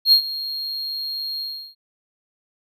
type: tone with ADSR envelope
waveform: triangle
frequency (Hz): 4249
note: C8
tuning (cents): +26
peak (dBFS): -7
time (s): 0.05-1.75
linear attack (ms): 72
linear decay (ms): 89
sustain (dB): -17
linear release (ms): 340
effects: none